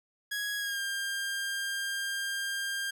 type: tone with pitch glide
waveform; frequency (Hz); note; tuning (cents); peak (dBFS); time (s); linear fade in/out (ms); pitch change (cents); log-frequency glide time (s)
sawtooth; 1661.2 to 1600; G#6 to G6; 0 to +35; -28; 0.31-2.91; 10; -65; 0.58-0.8
effects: none